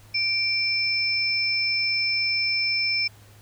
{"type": "tone pair together", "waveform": "sine", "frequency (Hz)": [2349, 5273], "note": ["D7", "E8"], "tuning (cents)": [0, 0], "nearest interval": "octave + major second", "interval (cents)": 1400, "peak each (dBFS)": -24, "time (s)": [0.14, 3.08], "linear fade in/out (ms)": 10, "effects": ["added 104 Hz sine -49 dBFS peak until 3.41 s", "pink hiss -54 dBFS RMS until 3.41 s"]}